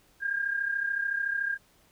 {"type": "tone pair together", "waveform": "sine", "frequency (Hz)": [1606, 1639.7], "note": ["G6", "G#6"], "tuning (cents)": [41, -23], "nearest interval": "unison", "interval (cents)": 36, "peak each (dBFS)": [-28, -33], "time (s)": [0.2, 1.58], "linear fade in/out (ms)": 50, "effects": ["pink hiss -63 dBFS RMS until 1.91 s"]}